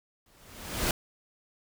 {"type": "noise with exponential growth", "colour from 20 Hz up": "pink", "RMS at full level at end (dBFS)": -25, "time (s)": [0.26, 0.91], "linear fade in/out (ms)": 2, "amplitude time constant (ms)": 140, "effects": []}